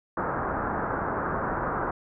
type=low-pass noise; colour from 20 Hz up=white; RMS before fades=-29 dBFS; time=0.17-1.91 s; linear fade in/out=5 ms; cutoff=1500 Hz; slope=48 dB/octave; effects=none